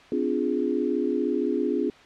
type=chord; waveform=sine; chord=D half-diminished seventh; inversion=third; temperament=equal with one note detuned; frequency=256.1 / 293.7 / 349.2 / 415.3 Hz; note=C4 / D4 / F4 / Ab4; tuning=-37 / 0 / 0 / 0 cents; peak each=-28 dBFS; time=0.12-1.9 s; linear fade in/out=2 ms; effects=white hiss -50 dBFS RMS until 2.05 s + low-pass 3000 Hz 12 dB/octave